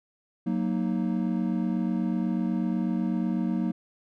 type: chord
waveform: triangle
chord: D# minor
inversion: first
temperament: equal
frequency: 185 / 233.1 / 311.1 Hz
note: F#3 / A#3 / D#4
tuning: 0 / 0 / 0 cents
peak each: -26 / -26 / -30 dBFS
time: 0.46-3.72 s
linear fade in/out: 10 ms
effects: none